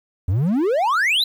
triangle exponential sweep, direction up, 82.41 to 4134 Hz, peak -14 dBFS, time 0.28-1.24 s, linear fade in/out 5 ms, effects 9-bit

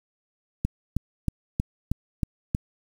click train, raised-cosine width 5 ms, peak -11 dBFS, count 7, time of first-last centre 0.65-2.549 s, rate 3.16 Hz, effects 7-bit

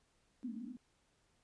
pink band-pass noise, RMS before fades -45 dBFS, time 0.43-0.77 s, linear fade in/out 0 ms, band 220 to 270 Hz, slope 96 dB/octave, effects pink hiss -75 dBFS RMS until 1.43 s + resampled to 22050 Hz

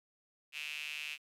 sawtooth tone with high-pass filter, 150 Hz, D3, 37 cents sharp, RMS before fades -42 dBFS, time 0.52-1.18 s, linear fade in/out 50 ms, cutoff 2600 Hz, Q 7.6, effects resampled to 32000 Hz + 11-bit

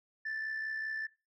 sine tone with amplitude modulation, 1760 Hz, A6, in tune, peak -30 dBFS, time 0.25-1.07 s, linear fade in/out 10 ms, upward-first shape sine, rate 65.1 Hz, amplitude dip 55%, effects noise-tail reverb RT60 0.3 s tail -22 dB re dry + tanh soft clip ceiling -32 dBFS

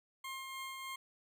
20% pulse tone with tremolo, 1065 Hz, C6, 30 cents sharp, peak -36 dBFS, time 0.24-0.96 s, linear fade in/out 5 ms, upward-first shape triangle, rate 3.3 Hz, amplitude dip 35%, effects none

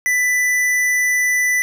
sine tone with tanh clipping, 1988 Hz, B6, 11 cents sharp, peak -16 dBFS, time 0.06-1.62 s, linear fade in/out 0 ms, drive 16 dB, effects none

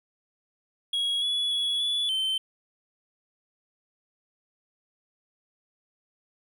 triangle tone with pitch steps, 3316 / 3399 / 3373 / 3429 / 3091 Hz, G#7 / G#7 / G#7 / A7 / G7, -3 / +39 / +26 / -45 / -25 cents, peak -23 dBFS, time 0.93-2.38 s, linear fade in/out 5 ms, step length 290 ms, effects none

